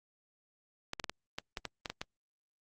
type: clicks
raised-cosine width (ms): 0.2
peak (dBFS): -19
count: 10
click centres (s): 0.934 / 0.998 / 1.042 / 1.096 / 1.385 / 1.572 / 1.653 / 1.858 / 1.9 / 2.015
effects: Opus 48 kbps